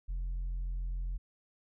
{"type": "tone", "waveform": "sine", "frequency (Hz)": 43.55, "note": "F1", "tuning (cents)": -4, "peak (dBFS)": -30, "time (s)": [0.08, 1.18], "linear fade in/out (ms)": 20, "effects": ["tanh soft clip ceiling -32 dBFS"]}